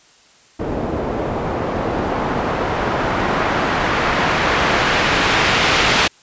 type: noise with low-pass filter sweep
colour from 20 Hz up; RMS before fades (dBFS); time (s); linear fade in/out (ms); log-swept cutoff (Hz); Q
white; -18; 0.59-6.08; 10; 490 to 3100; 0.82
effects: white hiss -50 dBFS RMS until 6.22 s + resampled to 16000 Hz